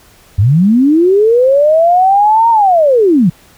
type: linear two-way sweep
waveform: sine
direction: up then down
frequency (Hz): 87.8 to 936 to 152.4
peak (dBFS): -5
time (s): 0.38-3.3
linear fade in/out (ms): 10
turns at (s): 2.5
effects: pink hiss -44 dBFS RMS until 3.57 s